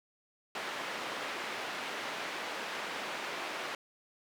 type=band-pass noise; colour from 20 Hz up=white; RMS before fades=-39 dBFS; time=0.55-3.75 s; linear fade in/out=2 ms; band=290 to 2300 Hz; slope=12 dB/octave; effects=none